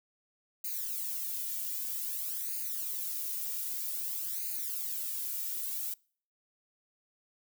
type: noise with flanger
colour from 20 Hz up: violet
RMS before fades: -36 dBFS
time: 0.64-5.94 s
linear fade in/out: 5 ms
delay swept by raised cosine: 0.44 to 2.14 ms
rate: 0.52 Hz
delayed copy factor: +0.9
effects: noise-tail reverb RT60 0.5 s tail -26 dB re dry